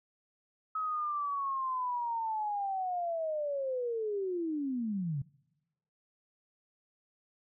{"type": "linear sweep", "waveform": "sine", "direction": "down", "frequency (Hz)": [1282, 130.81], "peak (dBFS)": -31, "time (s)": [0.75, 5.22], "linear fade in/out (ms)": 5, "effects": ["noise-tail reverb RT60 1.0 s tail -25 dB re dry"]}